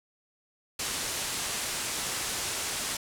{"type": "low-pass noise", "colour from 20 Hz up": "white", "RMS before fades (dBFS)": -33, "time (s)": [0.79, 2.97], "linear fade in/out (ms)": 5, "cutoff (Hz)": 10000, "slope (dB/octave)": 24, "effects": []}